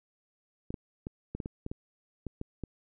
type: clicks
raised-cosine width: 3 ms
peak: -23 dBFS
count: 11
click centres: 0.705 / 0.742 / 1.069 / 1.35 / 1.402 / 1.459 / 1.664 / 1.715 / 2.267 / 2.414 / 2.637 s
effects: none